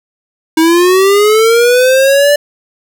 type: linear sweep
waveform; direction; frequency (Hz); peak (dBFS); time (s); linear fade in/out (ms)
square; up; 316.7 to 587.3; -6; 0.57-2.36; 5
effects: none